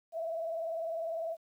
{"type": "tone with vibrato", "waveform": "sine", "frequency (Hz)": 659.3, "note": "E5", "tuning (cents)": 0, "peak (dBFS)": -33, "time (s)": [0.12, 1.37], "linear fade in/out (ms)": 50, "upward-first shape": "square", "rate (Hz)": 20, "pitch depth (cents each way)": 44, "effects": ["11-bit"]}